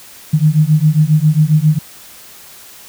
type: beating tone pair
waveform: sine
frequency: 150 / 157.4 Hz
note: D3 / D#3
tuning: +37 / +20 cents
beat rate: 7.4 Hz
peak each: -11 dBFS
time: 0.33-1.79 s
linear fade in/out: 10 ms
effects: white hiss -38 dBFS RMS until 2.88 s